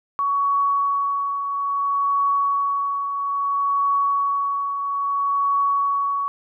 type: tone with tremolo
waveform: sine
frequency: 1122 Hz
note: C#6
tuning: 21 cents sharp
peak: -16 dBFS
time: 0.19-6.28 s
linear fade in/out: 0 ms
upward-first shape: triangle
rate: 0.6 Hz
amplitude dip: 55%
effects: none